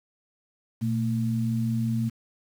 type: tone pair together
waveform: sine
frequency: 119.49 / 225.1 Hz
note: A#2 / A3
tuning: +43 / +40 cents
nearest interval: major seventh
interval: 1097 cents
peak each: -26 dBFS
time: 0.81-2.1 s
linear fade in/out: 20 ms
effects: 8-bit